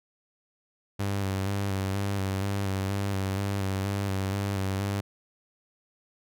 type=tone with vibrato; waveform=sawtooth; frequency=98 Hz; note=G2; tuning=in tune; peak=-23 dBFS; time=0.99-5.01 s; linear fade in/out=10 ms; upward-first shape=square; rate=2.1 Hz; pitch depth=31 cents each way; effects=none